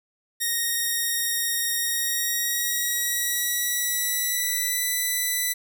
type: tone with pitch glide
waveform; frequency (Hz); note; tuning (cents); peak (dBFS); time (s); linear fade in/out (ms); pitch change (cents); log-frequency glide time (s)
5% pulse; 1864.7 to 1987; A#6 to B6; 0 to +10; -13; 0.4-5.54; 20; +110; 1.76-4.84
effects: none